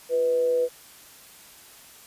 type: tone with amplitude modulation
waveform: sine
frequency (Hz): 493.9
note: B4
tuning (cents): 0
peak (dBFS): -18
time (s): 0.09-0.69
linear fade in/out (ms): 50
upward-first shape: sine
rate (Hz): 145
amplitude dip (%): 35
effects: white hiss -49 dBFS RMS until 2.06 s + resampled to 32000 Hz